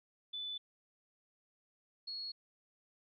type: tone pair in turn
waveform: sine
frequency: 3493 / 4330 Hz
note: A7 / C#8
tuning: -13 / -41 cents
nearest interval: major third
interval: 372 cents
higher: second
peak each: -39 / -40 dBFS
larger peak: first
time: 0.33-0.58 / 2.07-2.32 s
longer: neither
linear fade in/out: 10 ms
effects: none